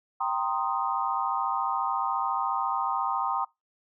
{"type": "chord", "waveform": "sine", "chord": "C minor seventh", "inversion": "second", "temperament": "equal", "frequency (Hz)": [784, 932.3, 1046.5, 1244.5], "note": ["G5", "Bb5", "C6", "Eb6"], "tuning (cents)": [0, 0, 0, 0], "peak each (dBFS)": -31, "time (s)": [0.2, 3.45], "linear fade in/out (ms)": 10, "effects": ["noise-tail reverb RT60 0.2 s tail -23 dB re dry"]}